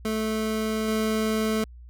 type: tone with level steps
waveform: 25% pulse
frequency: 218.4 Hz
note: A3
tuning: 13 cents flat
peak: -21 / -19 dBFS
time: 0.05-1.64 s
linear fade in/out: 2 ms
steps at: 0.88 s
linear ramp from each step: 2 ms
effects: added 60 Hz sine -42 dBFS peak until 1.89 s